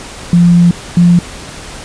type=tone pair in turn; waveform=sine; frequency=173.4 / 174.14 Hz; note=F3 / F3; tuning=-12 / -5 cents; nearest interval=unison; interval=7 cents; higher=second; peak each=-3 dBFS; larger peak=neither; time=0.33-0.71 / 0.97-1.19 s; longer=first; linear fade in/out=2 ms; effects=pink hiss -28 dBFS RMS until 1.84 s + resampled to 22050 Hz